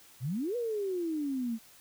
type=exponential two-way sweep; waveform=sine; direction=up then down; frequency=112.1 to 493.9 to 219.4 Hz; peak=-30 dBFS; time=0.2-1.59 s; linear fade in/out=50 ms; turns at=0.56 s; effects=white hiss -57 dBFS RMS until 1.8 s